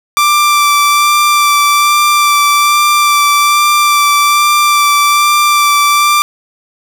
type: tone with vibrato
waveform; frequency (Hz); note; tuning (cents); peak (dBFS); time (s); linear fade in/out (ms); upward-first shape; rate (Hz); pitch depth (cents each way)
sawtooth; 1174.7; D6; 0; -3; 0.17-6.22; 0; sine; 1.2; 13
effects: none